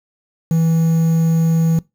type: tone with quantisation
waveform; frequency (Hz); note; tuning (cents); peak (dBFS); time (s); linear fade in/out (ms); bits
triangle; 163.5; E3; -14; -10; 0.51-1.79; 2; 6
effects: noise-tail reverb RT60 0.2 s tail -21 dB re dry